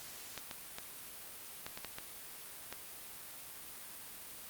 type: clicks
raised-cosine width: 0.2 ms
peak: -24 dBFS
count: 8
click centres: 0.377 / 0.512 / 0.785 / 1.665 / 1.775 / 1.847 / 1.985 / 2.726 s
effects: white hiss -49 dBFS RMS until 4.49 s + Opus 48 kbps